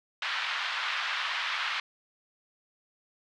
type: band-pass noise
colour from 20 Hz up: pink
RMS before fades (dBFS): -32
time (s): 0.22-1.8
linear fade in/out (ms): 2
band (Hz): 1100 to 3800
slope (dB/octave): 24
effects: none